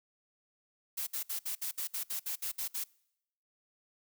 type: noise bursts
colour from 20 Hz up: blue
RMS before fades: -36 dBFS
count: 12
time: 0.97-2.841 s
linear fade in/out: 10 ms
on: 100 ms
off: 61 ms
effects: noise-tail reverb RT60 0.8 s tail -25 dB re dry